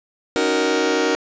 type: chord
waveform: sawtooth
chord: D# minor seventh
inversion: third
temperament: just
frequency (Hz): 280 / 311.1 / 373.4 / 466.7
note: C#4 / D#4 / F#4 / A#4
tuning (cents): +18 / 0 / +16 / +2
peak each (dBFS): -21 / -19 / -19 / -16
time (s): 0.36-1.15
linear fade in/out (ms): 0
effects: resampled to 16000 Hz + 8-bit